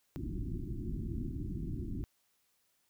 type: low-pass noise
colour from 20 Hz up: pink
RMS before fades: -38 dBFS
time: 0.16-2.04 s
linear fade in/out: 0 ms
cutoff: 360 Hz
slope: 96 dB/octave
effects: white hiss -75 dBFS RMS until 2.89 s